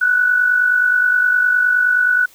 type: tone with amplitude modulation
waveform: sine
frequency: 1480 Hz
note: F#6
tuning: in tune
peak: -9 dBFS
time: 0.01-2.26 s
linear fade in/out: 10 ms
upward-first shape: sine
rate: 49.6 Hz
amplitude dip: 55%
effects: white hiss -48 dBFS RMS until 2.34 s